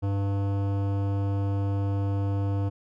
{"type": "tone with hard clipping", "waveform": "sine", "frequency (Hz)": 99.2, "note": "G2", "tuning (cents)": 21, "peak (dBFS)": -26, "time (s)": [0.02, 2.7], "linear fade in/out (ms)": 20, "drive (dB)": 16, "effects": []}